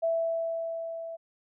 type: tone with level ramp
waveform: sine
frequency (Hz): 661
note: E5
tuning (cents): +5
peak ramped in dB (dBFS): -23 to -36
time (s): 0.02-1.17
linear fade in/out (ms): 20
effects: none